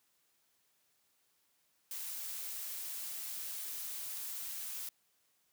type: noise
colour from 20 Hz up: blue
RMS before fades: -42 dBFS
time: 1.91-4.89 s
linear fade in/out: 2 ms
effects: white hiss -75 dBFS RMS until 5.52 s + high-pass 80 Hz 12 dB/octave